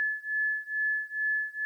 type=beating tone pair; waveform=sine; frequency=1722 / 1724.3 Hz; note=A6 / A6; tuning=-38 / -35 cents; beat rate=2.3 Hz; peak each=-30 / -31 dBFS; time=0-1.65 s; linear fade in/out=0 ms; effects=11-bit